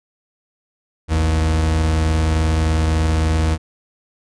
40% pulse tone pair together, 56.21 / 79.5 Hz, A1 / D#2, +38 / +38 cents, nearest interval tritone, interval 600 cents, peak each -25 / -14 dBFS, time 1.08-3.58 s, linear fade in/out 50 ms, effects resampled to 22050 Hz

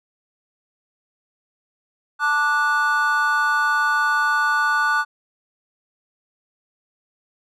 triangle chord, D major, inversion second, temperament just, 881 / 1174.7 / 1468.3 Hz, A5 / D6 / F#6, +2 / 0 / -14 cents, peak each -23 / -20 / -17 dBFS, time 2.19-5.05 s, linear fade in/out 50 ms, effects none

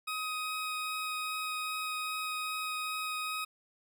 20% pulse tone with vibrato, 1258 Hz, D#6, 19 cents sharp, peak -29 dBFS, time 0.07-3.45 s, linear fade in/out 10 ms, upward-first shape triangle, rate 2.5 Hz, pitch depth 8 cents each way, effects none

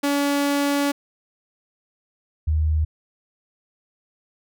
sawtooth / sine tone pair in turn, 284.4 / 77.67 Hz, C#4 / D#2, +45 / -2 cents, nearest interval octave + minor seventh, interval 2247 cents, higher first, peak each -15 / -17 dBFS, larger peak first, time 0.03-0.92 / 2.47-2.85 s, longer first, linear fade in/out 10 ms, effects none

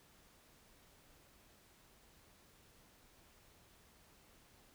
silence, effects pink hiss -66 dBFS RMS until 4.74 s

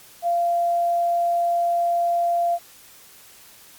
sine tone, 690 Hz, F5, 21 cents flat, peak -18 dBFS, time 0.22-2.59 s, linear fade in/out 50 ms, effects white hiss -48 dBFS RMS until 3.78 s + Opus 48 kbps

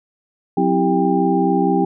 sine tone cluster, 183.7 / 262.7 / 329.1 / 393.6 / 796 Hz, F#3 / C4 / E4 / G4 / G5, -12 / +7 / -3 / +7 / +26 cents, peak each -20 dBFS, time 0.57-1.85 s, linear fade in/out 5 ms, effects none

